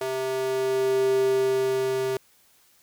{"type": "tone with high-pass filter sweep", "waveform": "square", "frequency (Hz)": 131.2, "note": "C3", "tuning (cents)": 5, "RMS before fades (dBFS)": -24, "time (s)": [0.01, 2.17], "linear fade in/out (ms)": 2, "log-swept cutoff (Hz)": [490, 320], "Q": 5.2, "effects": ["white hiss -60 dBFS RMS until 2.82 s"]}